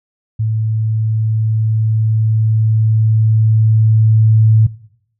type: tone with level ramp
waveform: sine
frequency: 110 Hz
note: A2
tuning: in tune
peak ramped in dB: -13 to -5 dBFS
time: 0.39-4.67 s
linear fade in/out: 10 ms
effects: noise-tail reverb RT60 0.7 s tail -20 dB re dry